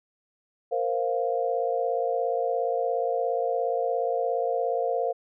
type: chord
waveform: sine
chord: Bb suspended second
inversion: none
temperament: equal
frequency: 466.2 / 523.3 / 698.5 Hz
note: Bb4 / C5 / F5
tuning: 0 / 0 / 0 cents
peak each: -28 dBFS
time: 0.71-5.13 s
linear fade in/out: 20 ms
effects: none